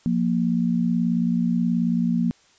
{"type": "tone pair together", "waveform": "sine", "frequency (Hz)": [176.25, 234.8], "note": ["F3", "A#3"], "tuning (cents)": [16, 13], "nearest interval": "perfect fourth", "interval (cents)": 497, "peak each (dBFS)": [-22, -21], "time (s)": [0.06, 2.31], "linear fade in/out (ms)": 0, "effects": ["white hiss -57 dBFS RMS until 2.58 s", "resampled to 16000 Hz"]}